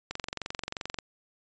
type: click train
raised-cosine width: 0.2 ms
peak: -16 dBFS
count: 21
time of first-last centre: 0.11-0.987 s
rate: 22.8 Hz
effects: resampled to 16000 Hz